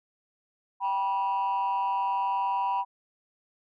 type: tone pair together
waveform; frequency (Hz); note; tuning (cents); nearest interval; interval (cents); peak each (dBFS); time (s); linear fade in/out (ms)
sine; 784 / 975.2; G5 / B5; 0 / -22; major third; 378; -28 / -24; 0.8-2.85; 50
effects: tanh soft clip ceiling -22 dBFS